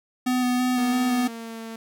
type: tone with vibrato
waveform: square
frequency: 250 Hz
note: B3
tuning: 21 cents sharp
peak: -21 dBFS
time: 0.26-1.28 s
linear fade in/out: 10 ms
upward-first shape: square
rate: 3 Hz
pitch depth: 12 cents each way
type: tone with pitch glide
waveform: sawtooth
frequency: 233.8 to 225.8 Hz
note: A#3 to A3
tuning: +5 to +45 cents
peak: -30 dBFS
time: 0.78-1.76 s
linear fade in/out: 2 ms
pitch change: -60 cents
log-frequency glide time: 1.03-1.61 s
effects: none